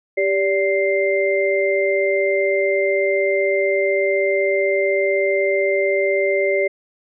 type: tone cluster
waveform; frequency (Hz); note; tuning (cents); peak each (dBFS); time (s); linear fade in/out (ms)
sine; 393.9 / 578 / 2093; G4 / D5 / C7; +8 / -28 / 0; -19 / -19 / -22; 0.17-6.68; 10
effects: none